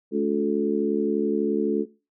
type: harmonic tone with a mistuned harmonic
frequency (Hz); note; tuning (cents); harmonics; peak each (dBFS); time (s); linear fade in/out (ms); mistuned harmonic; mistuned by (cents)
71.8; D2; -39; 3 / 4 / 5 / 6; -26 / -26 / -26 / -26; 0.11-1.86; 50; 6; +19
effects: noise-tail reverb RT60 0.3 s tail -19 dB re dry